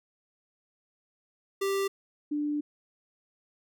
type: tone pair in turn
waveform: square / sine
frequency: 392.5 / 295.3 Hz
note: G4 / D4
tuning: +2 / +10 cents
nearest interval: perfect fourth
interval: 492 cents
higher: first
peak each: -27 dBFS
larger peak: neither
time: 1.61-1.88 / 2.31-2.61 s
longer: second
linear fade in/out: 10 ms
effects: none